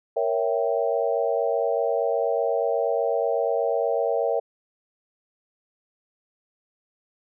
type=chord; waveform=sine; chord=A# diminished seventh; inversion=none; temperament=equal; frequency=466.2 / 554.4 / 659.3 / 784 Hz; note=A#4 / C#5 / E5 / G5; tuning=0 / 0 / 0 / 0 cents; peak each=-25 / -26 / -26 / -30 dBFS; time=0.16-4.4 s; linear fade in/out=10 ms; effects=none